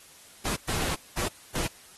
pink noise bursts at uneven times, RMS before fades -30 dBFS, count 4, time 0.45-0.56 / 0.68-0.95 / 1.17-1.28 / 1.55-1.67 s, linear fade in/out 5 ms, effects white hiss -52 dBFS RMS until 1.97 s + AAC 32 kbps

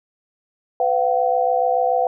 sine tone cluster, 505 / 696 / 763 Hz, B4 / F5 / G5, +39 / -6 / -47 cents, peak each -20 dBFS, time 0.8-2.07 s, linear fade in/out 2 ms, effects none

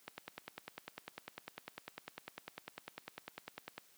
click train, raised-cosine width 0.3 ms, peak -27 dBFS, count 38, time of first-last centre 0.08-3.78 s, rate 10 Hz, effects white hiss -66 dBFS RMS until 3.97 s + high-pass 150 Hz 12 dB/octave

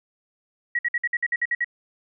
sine tone bursts, 1914 Hz, A#6, 45 cents sharp, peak -20 dBFS, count 10, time 0.75-1.645 s, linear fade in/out 5 ms, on 40 ms, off 55 ms, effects none

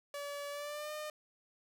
sawtooth tone with pitch glide, 573 to 607.1 Hz, D5 to D#5, -43 to -43 cents, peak -36 dBFS, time 0.14-1.1 s, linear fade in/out 2 ms, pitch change +100 cents, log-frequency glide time 0.5-0.92 s, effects none

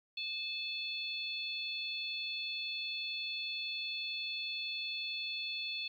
harmonic tone, 869 Hz, A5, 22 cents flat, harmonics 3 / 4 / 5, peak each -40 / -41 / -42 dBFS, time 0.17-5.88 s, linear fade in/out 5 ms, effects 12-bit

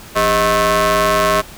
sawtooth ring-modulated tone, 226.9 Hz, A#3, 47 cents flat, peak -5 dBFS, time 0.15-1.42 s, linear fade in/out 20 ms, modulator 856 Hz, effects pink hiss -37 dBFS RMS until 1.57 s

